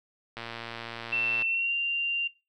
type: click train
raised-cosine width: 0.3 ms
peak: -21 dBFS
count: 123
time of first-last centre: 0.37-1.422 s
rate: 116 Hz
type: tone with pitch glide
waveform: sine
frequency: 2687 to 2779 Hz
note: E7 to F7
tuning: +33 to -9 cents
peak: -25 dBFS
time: 1.12-2.28 s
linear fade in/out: 10 ms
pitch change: +58 cents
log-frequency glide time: 1.47-1.73 s
effects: noise-tail reverb RT60 0.3 s tail -24 dB re dry